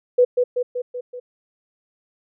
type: tone with echo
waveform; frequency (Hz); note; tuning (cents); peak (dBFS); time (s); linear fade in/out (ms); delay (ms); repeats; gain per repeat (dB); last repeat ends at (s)
sine; 493.9; B4; 0; -10; 0.18-0.25; 10; 190; 5; -4; 1.2
effects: none